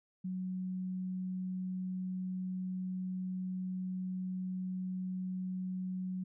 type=tone; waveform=sine; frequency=185 Hz; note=F#3; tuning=in tune; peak=-35 dBFS; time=0.24-6.24 s; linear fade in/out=10 ms; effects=none